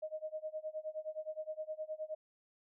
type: tone with tremolo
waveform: sine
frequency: 622.3 Hz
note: D#5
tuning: in tune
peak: -36 dBFS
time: 0.02-2.15 s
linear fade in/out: 10 ms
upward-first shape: sine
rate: 9.6 Hz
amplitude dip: 95%
effects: none